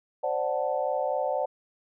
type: chord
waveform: sine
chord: D dominant seventh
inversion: third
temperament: equal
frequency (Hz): 523.3 / 587.3 / 740 / 880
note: C5 / D5 / F#5 / A5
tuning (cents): 0 / 0 / 0 / 0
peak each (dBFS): -30 / -29 / -31 / -34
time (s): 0.23-1.46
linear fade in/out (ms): 10
effects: none